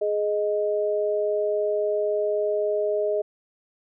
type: tone pair together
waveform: sine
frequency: 418.6 / 622.3 Hz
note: G#4 / D#5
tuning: +14 / 0 cents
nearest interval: perfect fifth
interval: 686 cents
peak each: -24 dBFS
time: 0.01-3.22 s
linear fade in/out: 10 ms
effects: none

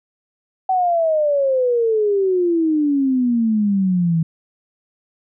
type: exponential sweep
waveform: sine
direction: down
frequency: 762 to 160 Hz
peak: -14 dBFS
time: 0.69-4.23 s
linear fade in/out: 5 ms
effects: none

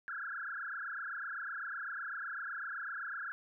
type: tone with frequency modulation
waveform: sine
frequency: 1513 Hz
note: F#6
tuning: 38 cents sharp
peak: -38 dBFS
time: 0.08-3.32 s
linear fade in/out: 0 ms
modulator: 27.9 Hz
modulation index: 6.2
effects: none

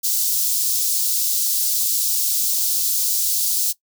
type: high-pass noise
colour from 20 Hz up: white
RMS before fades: -20 dBFS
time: 0.03-3.73 s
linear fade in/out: 20 ms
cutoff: 4400 Hz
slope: 24 dB/octave
effects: noise-tail reverb RT60 0.1 s tail -19 dB re dry

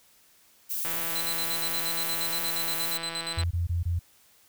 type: noise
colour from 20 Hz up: violet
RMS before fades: -31 dBFS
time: 0.69-2.98 s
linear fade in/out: 20 ms
type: click train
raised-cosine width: 0.3 ms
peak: -20 dBFS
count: 430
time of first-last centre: 0.85-3.434 s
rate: 166 Hz
type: tone with tremolo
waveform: 35% pulse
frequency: 4037 Hz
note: B7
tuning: 37 cents sharp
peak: -29 dBFS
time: 1.15-3.42 s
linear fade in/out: 10 ms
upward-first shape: square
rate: 8.5 Hz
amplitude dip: 80%
type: tone bursts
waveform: sine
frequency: 86.1 Hz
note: F2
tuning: 24 cents flat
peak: -24 dBFS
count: 4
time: 3.37-3.993 s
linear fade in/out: 10 ms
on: 140 ms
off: 21 ms
effects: white hiss -60 dBFS RMS until 4.48 s

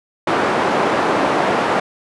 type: band-pass noise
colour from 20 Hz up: white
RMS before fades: -17 dBFS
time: 0.27-1.8 s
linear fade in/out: 5 ms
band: 220 to 1000 Hz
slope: 12 dB/octave
effects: resampled to 24000 Hz

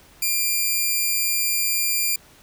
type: tone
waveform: 5% pulse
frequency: 2386 Hz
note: D7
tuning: 27 cents sharp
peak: -10 dBFS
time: 0.22-2.16 s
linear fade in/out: 5 ms
effects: pink hiss -51 dBFS RMS until 2.42 s

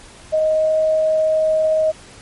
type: tone with pitch glide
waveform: sine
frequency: 625 to 628.6 Hz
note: D#5 to D#5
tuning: +8 to +18 cents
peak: -13 dBFS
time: 0.32-1.92 s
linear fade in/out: 20 ms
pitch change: +10 cents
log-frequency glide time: 0.43-0.8 s
effects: pink hiss -42 dBFS RMS until 2.21 s + MP3 48 kbps

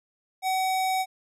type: tone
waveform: square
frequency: 755 Hz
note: F#5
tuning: 35 cents sharp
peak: -24 dBFS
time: 0.42-1.06 s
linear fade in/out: 50 ms
effects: resampled to 32000 Hz

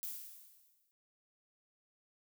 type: noise with exponential decay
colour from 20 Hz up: violet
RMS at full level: -40 dBFS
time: 0.03-0.91 s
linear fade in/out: 0 ms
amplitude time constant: 190 ms
effects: none

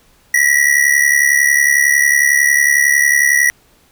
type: ring-modulated tone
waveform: square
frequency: 1932 Hz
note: B6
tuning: 39 cents flat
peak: -7 dBFS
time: 0.34-3.5 s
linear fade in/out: 0 ms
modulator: 35.5 Hz
effects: pink hiss -52 dBFS RMS until 3.91 s

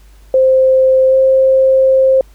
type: tone with pitch glide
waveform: sine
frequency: 523.3 to 528.5 Hz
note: C5 to C5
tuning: 0 to +17 cents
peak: -6 dBFS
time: 0.34-2.21 s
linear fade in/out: 2 ms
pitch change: +17 cents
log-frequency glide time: 1.09-1.15 s
effects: added 50 Hz sine -39 dBFS peak until 2.34 s + pink hiss -51 dBFS RMS until 2.34 s

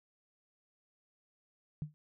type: tone with exponential decay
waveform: sine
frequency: 151.1 Hz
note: D3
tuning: 50 cents sharp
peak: -31 dBFS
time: 1.82-1.94 s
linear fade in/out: 0 ms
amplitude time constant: 26 ms
effects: none

